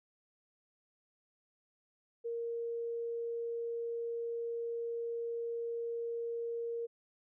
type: tone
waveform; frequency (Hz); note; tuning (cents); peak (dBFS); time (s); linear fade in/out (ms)
sine; 466.2; A#4; 0; -35; 2.24-6.87; 20
effects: none